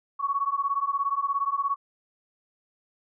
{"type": "beating tone pair", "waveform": "sine", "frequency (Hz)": [1108.7, 1125.7], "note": ["C#6", "C#6"], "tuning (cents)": [0, 26], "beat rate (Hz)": 17, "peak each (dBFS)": [-27, -27], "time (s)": [0.19, 1.76], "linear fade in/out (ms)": 20, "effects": []}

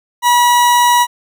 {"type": "tone", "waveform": "40% pulse", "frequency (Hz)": 968, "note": "B5", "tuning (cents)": -35, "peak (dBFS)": -7, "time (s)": [0.22, 1.07], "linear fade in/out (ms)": 50, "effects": []}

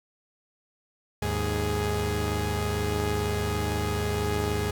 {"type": "tone cluster", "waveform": "sawtooth", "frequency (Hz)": [77.8, 104.2, 416], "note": ["D#2", "G#2", "G#4"], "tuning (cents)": [0, 6, 3], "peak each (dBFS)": -26, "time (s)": [1.22, 4.71], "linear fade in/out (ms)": 5, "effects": []}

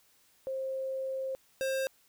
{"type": "tone pair in turn", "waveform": ["sine", "square"], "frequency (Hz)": [530, 531.9], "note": ["C5", "C5"], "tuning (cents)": [22, 28], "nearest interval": "unison", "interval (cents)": 6, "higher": "second", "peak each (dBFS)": [-32, -30], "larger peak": "second", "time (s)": [[0.47, 1.35], [1.61, 1.87]], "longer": "first", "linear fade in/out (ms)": 0, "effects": ["white hiss -66 dBFS RMS until 2.08 s"]}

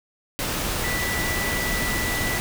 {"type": "tone in noise", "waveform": "sine", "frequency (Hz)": 1971, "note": "B6", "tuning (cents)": -4, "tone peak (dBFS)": -27, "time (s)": [0.84, 2.38], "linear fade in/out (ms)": 0, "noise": "pink", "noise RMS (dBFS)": -26, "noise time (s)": [0.39, 2.4], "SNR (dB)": -4, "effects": []}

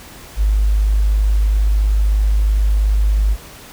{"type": "tone", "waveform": "sine", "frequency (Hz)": 51.5, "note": "G#1", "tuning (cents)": -14, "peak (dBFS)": -11, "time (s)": [0.36, 3.37], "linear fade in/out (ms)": 50, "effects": ["pink hiss -38 dBFS RMS until 3.72 s"]}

